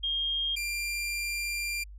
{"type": "tone pair in turn", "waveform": ["sine", "sawtooth"], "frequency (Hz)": [3227, 2382], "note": ["G7", "D7"], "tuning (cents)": [50, 24], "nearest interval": "perfect fourth", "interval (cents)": 526, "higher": "first", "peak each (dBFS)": -27, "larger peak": "neither", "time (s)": [[0.03, 0.56], [0.56, 1.84]], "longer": "second", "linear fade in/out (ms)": 10, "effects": ["added 50 Hz sine -43 dBFS peak until 1.98 s", "resampled to 32000 Hz"]}